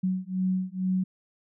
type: beating tone pair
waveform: sine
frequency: 185 / 187.2 Hz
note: F#3 / F#3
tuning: 0 / +20 cents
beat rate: 2.2 Hz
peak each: -28 dBFS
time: 0.03-1.04 s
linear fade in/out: 10 ms
effects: none